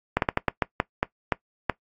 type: slowing click train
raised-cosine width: 0.5 ms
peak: -5 dBFS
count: 10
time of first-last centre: 0.17-1.697 s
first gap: 52 ms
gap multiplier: 1.28
effects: noise-tail reverb RT60 0.1 s tail -20 dB re dry + AAC 48 kbps